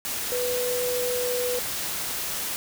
sine tone in noise, 493.9 Hz, B4, in tune, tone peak -25 dBFS, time 0.32-1.59 s, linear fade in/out 0 ms, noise white, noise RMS -30 dBFS, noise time 0.05-2.56 s, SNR +2 dB, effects none

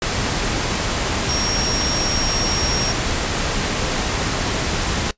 sine tone in noise, 5588 Hz, F8, in tune, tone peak -22 dBFS, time 1.29-2.92 s, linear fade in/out 2 ms, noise pink, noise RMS -21 dBFS, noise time 0.02-5.11 s, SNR -4 dB, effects noise-tail reverb RT60 0.1 s tail -20 dB re dry + resampled to 16000 Hz

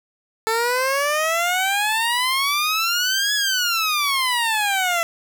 15% pulse exponential two-way sweep, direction up then down, 440 to 1700 to 666 Hz, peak -12 dBFS, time 0.47-5.03 s, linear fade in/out 0 ms, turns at 3.34 s, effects none

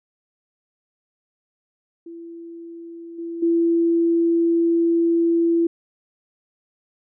sine tone with level steps, 335.9 Hz, E4, 33 cents sharp, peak -34 / -27 / -15 dBFS, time 2.06-5.67 s, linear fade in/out 5 ms, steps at 3.18 / 3.42 s, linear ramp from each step 10 ms, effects none

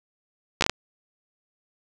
slowing click train, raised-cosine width 0.2 ms, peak -3 dBFS, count 5, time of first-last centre 0.61-0.696 s, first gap 13 ms, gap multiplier 1.35, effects none

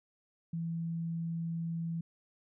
sine tone, 166.2 Hz, E3, 15 cents sharp, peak -33 dBFS, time 0.53-2.01 s, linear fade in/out 5 ms, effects none

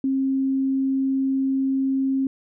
sine tone, 267.9 Hz, C4, 41 cents sharp, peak -19 dBFS, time 0.04-2.27 s, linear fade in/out 2 ms, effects none

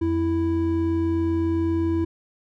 triangle tone pair together, 87.3 / 329.6 Hz, F2 / E4, 0 / 0 cents, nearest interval octave + major seventh, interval 2300 cents, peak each -24 / -19 dBFS, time 0.01-2.05 s, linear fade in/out 10 ms, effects none

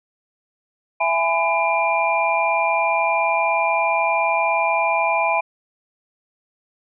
sine tone cluster, 666 / 833 / 1003 / 2389 Hz, E5 / G#5 / B5 / D7, +18 / +5 / +26 / +29 cents, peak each -22 dBFS, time 1-5.41 s, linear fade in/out 10 ms, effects none

